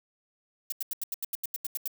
violet noise bursts, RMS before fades -32 dBFS, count 12, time 0.7-1.877 s, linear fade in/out 2 ms, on 22 ms, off 83 ms, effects none

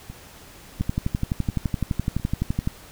two click trains, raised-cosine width 5 ms, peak -23 / -10 dBFS, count 4 / 23, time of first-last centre 0.1-2.198 / 0.81-2.674 s, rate 1.43 / 11.8 Hz, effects pink hiss -46 dBFS RMS until 2.91 s

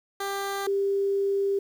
15% pulse / sine tone pair in turn, 396 / 396 Hz, G4 / G4, +18 / +18 cents, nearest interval unison, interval 0 cents, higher neither, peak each -22 / -22 dBFS, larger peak neither, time 0.2-0.67 / 0.67-1.59 s, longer second, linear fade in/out 5 ms, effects 9-bit

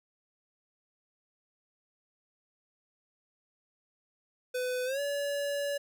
square tone with pitch glide, 502 to 570 Hz, B4 to C#5, +28 to +48 cents, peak -31 dBFS, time 4.54-5.78 s, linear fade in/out 10 ms, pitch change +220 cents, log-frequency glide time 4.85-5 s, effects none

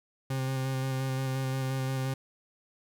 40% pulse tone with vibrato, 132.3 Hz, C3, 20 cents sharp, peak -28 dBFS, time 0.3-2.14 s, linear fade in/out 5 ms, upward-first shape square, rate 5.7 Hz, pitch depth 14 cents each way, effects none

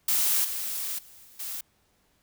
blue noise with level steps, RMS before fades -24 / -32 / -51 / -53 / -35 dBFS, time 0.08-1.61 s, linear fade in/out 5 ms, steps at 0.44 / 0.98 / 1.24 / 1.39 s, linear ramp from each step 10 ms, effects pink hiss -68 dBFS RMS until 2.22 s

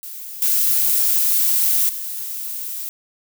violet noise with level steps, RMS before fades -33 / -17 / -28 dBFS, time 0.03-2.89 s, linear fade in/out 0 ms, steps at 0.42 / 1.89 s, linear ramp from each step 2 ms, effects none

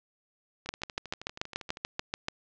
two click trains, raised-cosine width 0.2 ms, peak -24 / -13 dBFS, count 15 / 12, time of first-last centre 0.66-1.771 / 0.69-2.284 s, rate 12.6 / 6.9 Hz, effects low-pass 6000 Hz 12 dB/octave

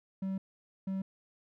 triangle tone bursts at uneven times, 191.8 Hz, G3, 37 cents flat, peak -30 dBFS, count 2, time 0.22-0.38 / 0.87-1.02 s, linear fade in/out 5 ms, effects none

